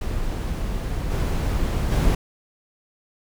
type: noise with level steps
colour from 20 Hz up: brown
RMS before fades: -26 / -22 / -18 dBFS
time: 0.01-2.15 s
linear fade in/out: 5 ms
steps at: 1.1 / 1.91 s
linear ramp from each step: 20 ms
effects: none